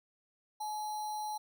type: tone with sample-and-hold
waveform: sine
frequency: 850 Hz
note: G#5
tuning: 40 cents sharp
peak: -35 dBFS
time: 0.6-1.38 s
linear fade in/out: 10 ms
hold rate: 4900 Hz
effects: none